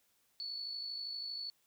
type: tone with amplitude modulation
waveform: sine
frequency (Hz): 4435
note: C#8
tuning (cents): 0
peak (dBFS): -37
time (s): 0.4-1.5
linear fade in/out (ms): 0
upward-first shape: sine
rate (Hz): 52.6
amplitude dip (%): 45
effects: white hiss -74 dBFS RMS until 1.66 s